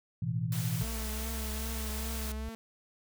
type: chord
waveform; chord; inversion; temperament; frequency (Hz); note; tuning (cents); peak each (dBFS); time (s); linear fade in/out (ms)
sine; A suspended second; none; equal; 110 / 123.47 / 164.81; A2 / B2 / E3; 0 / 0 / 0; -35 / -33 / -34; 0.22-0.83; 5
type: noise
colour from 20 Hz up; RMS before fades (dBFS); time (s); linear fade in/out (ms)
white; -41; 0.52-2.32; 2
type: tone with vibrato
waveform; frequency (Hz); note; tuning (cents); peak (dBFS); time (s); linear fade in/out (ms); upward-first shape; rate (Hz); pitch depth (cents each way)
sawtooth; 220; A3; 0; -37; 0.81-2.55; 0; triangle; 2.5; 46
type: tone with pitch glide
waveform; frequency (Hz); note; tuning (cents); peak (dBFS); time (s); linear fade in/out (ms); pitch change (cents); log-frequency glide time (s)
sine; 60.1 to 65.16; B1 to C2; -46 to -7; -35; 0.82-2.49; 0; +139; 1-1.3
effects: none